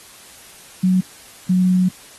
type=tone pair in turn; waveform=sine; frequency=185 / 183.4 Hz; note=F#3 / F#3; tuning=0 / -15 cents; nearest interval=unison; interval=15 cents; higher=first; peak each=-12 dBFS; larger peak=neither; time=0.83-1.01 / 1.49-1.89 s; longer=second; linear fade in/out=10 ms; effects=white hiss -43 dBFS RMS until 2.18 s + AAC 32 kbps